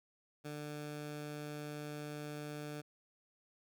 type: tone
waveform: 15% pulse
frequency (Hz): 148.7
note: D3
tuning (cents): +22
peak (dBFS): -36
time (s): 0.44-2.82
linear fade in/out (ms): 20
effects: none